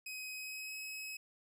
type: tone with pitch glide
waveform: sawtooth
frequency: 2527 to 2558 Hz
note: D#7 to D#7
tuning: +26 to +47 cents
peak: -39 dBFS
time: 0.06-1.17 s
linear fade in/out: 5 ms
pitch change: +21 cents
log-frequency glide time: 0.34-0.75 s
effects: none